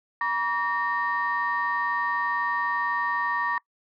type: tone cluster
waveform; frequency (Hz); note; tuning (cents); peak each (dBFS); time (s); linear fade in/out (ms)
sine; 958 / 1146 / 1840; A#5 / D6 / A#6; +47 / -43 / -23; -27; 0.21-3.58; 2
effects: noise-tail reverb RT60 0.1 s tail -24 dB re dry + tanh soft clip ceiling -16 dBFS